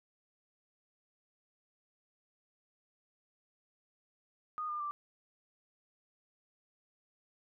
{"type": "tone with pitch steps", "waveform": "sine", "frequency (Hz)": [1233, 1204.1, 1176], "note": ["D#6", "D6", "D6"], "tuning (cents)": [-16, 43, 2], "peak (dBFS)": -35, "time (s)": [4.58, 4.91], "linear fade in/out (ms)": 0, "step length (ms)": 110, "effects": []}